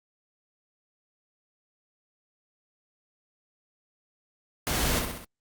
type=noise with echo; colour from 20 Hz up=pink; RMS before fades=-28 dBFS; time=4.67-4.99 s; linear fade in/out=0 ms; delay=64 ms; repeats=4; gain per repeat=-4 dB; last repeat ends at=5.246 s; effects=Opus 48 kbps